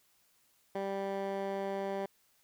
15% pulse tone with band-pass filter, 196 Hz, G3, in tune, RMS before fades -36 dBFS, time 0.75-2.06 s, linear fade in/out 5 ms, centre 610 Hz, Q 0.7, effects white hiss -70 dBFS RMS until 2.43 s

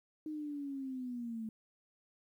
sine linear sweep, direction down, 311.1 to 217.9 Hz, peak -38 dBFS, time 0.26-1.49 s, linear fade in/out 2 ms, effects 12-bit

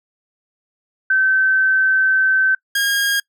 sine / sawtooth tone pair in turn, 1540 / 1626.4 Hz, G6 / G#6, -31 / -37 cents, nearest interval minor second, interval 94 cents, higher second, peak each -12 dBFS, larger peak neither, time 1.1-2.55 / 2.75-3.2 s, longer first, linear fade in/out 5 ms, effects noise-tail reverb RT60 0.1 s tail -25 dB re dry

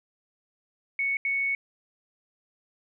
sine tone bursts at uneven times, 2217 Hz, C#7, in tune, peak -24 dBFS, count 2, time 0.99-1.17 / 1.25-1.55 s, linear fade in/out 2 ms, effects none

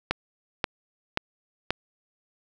click train, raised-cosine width 0.3 ms, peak -7 dBFS, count 4, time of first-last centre 0.11-1.706 s, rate 1.88 Hz, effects none

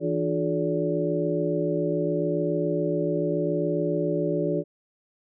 sine tone cluster, 163.5 / 298.3 / 359.1 / 426.2 / 574 Hz, E3 / D4 / F4 / G#4 / D5, -14 / +27 / +48 / +45 / -40 cents, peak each -29 dBFS, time 0-4.64 s, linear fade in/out 50 ms, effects none

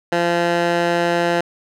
15% pulse tone with band-pass filter, 172 Hz, F3, 26 cents flat, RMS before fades -18 dBFS, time 0.12-1.41 s, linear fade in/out 5 ms, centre 1100 Hz, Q 0.52, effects none

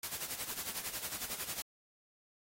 white noise with tremolo, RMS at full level -38 dBFS, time 0.03-1.62 s, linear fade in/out 2 ms, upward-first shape sine, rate 11 Hz, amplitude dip 70%, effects AAC 48 kbps

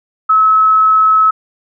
sine tone, 1292 Hz, E6, 35 cents flat, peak -6 dBFS, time 0.29-1.31 s, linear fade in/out 10 ms, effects none

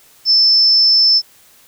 sine tone with amplitude modulation, 5280 Hz, E8, 2 cents sharp, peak -6 dBFS, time 0.25-1.22 s, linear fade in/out 50 ms, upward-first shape sine, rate 285 Hz, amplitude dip 40%, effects white hiss -48 dBFS RMS until 1.67 s

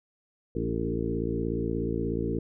harmonic tone with a mistuned harmonic, 56.7 Hz, A#1, 47 cents flat, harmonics 1 / 2 / 3 / 4 / 5 / 6 / 7 / 8, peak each -35 / -35 / -35 / -35 / -35 / -35 / -35 / -35 dBFS, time 0.55-2.39 s, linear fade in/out 5 ms, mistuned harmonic 6, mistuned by -22 cents, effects none

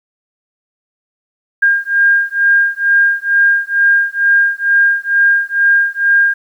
sine beating tone pair, 1609 / 1611.2 Hz, G6 / G6, +45 / +47 cents, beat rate 2.2 Hz, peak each -12 dBFS, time 1.62-6.34 s, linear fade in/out 10 ms, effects 8-bit

